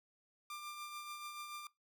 sawtooth tone with tremolo, 1191 Hz, D6, 24 cents sharp, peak -39 dBFS, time 0.5-1.67 s, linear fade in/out 2 ms, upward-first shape triangle, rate 6.9 Hz, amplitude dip 45%, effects noise-tail reverb RT60 0.2 s tail -23 dB re dry

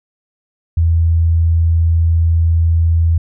sine tone, 82.8 Hz, E2, 8 cents sharp, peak -9 dBFS, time 0.77-3.18 s, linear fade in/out 5 ms, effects none

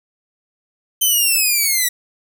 5% pulse linear sweep, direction down, 3097 to 1925 Hz, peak -5 dBFS, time 1.01-1.89 s, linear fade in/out 10 ms, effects none

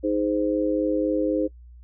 harmonic tone, 103.83 Hz, G#2, in tune, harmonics 3 / 4 / 5, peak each -23 / -28 / -25 dBFS, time 0.03-1.48 s, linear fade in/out 20 ms, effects noise-tail reverb RT60 0.1 s tail -24 dB re dry + added 60 Hz sine -43 dBFS peak until 1.83 s

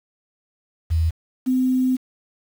sine tone pair in turn, 81.4 / 256.3 Hz, E2 / C4, -21 / -36 cents, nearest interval octave + minor sixth, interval 1985 cents, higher second, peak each -16 / -16 dBFS, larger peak neither, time 0.9-1.11 / 1.46-1.97 s, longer second, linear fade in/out 20 ms, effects 7-bit

